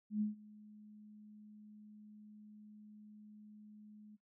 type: tone with ADSR envelope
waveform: sine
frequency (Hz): 211.2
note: G#3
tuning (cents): +29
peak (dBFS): -31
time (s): 0.1-4.17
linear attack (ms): 110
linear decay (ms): 140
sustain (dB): -23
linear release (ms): 24
effects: noise-tail reverb RT60 0.1 s tail -17 dB re dry